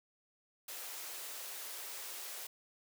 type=high-pass noise; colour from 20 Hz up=white; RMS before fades=-45 dBFS; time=0.68-2.47 s; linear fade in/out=5 ms; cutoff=370 Hz; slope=24 dB/octave; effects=none